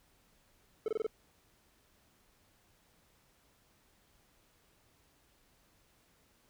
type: tone bursts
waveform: triangle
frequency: 437.3 Hz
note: A4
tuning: 11 cents flat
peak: -28 dBFS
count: 5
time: 0.86-1.066 s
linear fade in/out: 2 ms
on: 22 ms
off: 24 ms
effects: pink hiss -69 dBFS RMS until 6.49 s